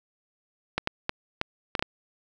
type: clicks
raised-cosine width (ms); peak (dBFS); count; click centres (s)
0.3; -9; 7; 0.78 / 0.874 / 1.094 / 1.414 / 1.752 / 1.794 / 1.825
effects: none